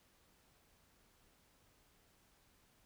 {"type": "silence", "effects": ["pink hiss -71 dBFS RMS until 2.85 s"]}